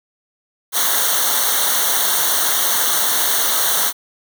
white noise with comb filter, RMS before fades -17 dBFS, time 0.72-3.93 s, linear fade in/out 50 ms, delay 0.4 ms, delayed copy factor -1, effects none

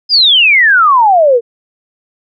sine exponential sweep, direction down, 5090 to 450 Hz, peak -4 dBFS, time 0.09-1.41 s, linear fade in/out 50 ms, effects none

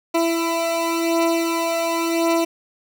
20% pulse beating tone pair, 332.9 / 333.82 Hz, E4 / E4, +17 / +22 cents, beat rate 0.92 Hz, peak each -15 / -19 dBFS, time 0.14-2.45 s, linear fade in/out 10 ms, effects none

